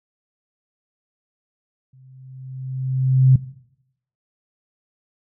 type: tone with exponential growth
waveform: sine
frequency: 130.81 Hz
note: C3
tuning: in tune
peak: -7 dBFS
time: 1.93-3.36 s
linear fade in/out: 5 ms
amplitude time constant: 310 ms
effects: noise-tail reverb RT60 0.8 s tail -19 dB re dry